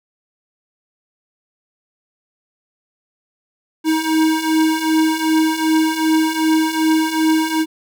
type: beating tone pair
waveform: square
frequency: 315.4 / 318 Hz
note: D#4 / D#4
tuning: +24 / +38 cents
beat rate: 2.6 Hz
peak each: -20 / -16 dBFS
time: 3.84-7.66 s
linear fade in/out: 50 ms
effects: none